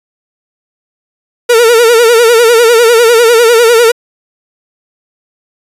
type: tone with vibrato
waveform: 45% pulse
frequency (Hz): 465.4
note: A#4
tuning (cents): -3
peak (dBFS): -3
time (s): 1.49-3.92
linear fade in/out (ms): 10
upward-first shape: sine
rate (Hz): 10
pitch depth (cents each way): 87
effects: resampled to 32000 Hz